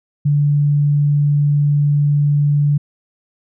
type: tone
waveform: sine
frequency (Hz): 145.5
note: D3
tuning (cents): -16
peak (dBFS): -11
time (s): 0.25-2.78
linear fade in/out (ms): 10
effects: none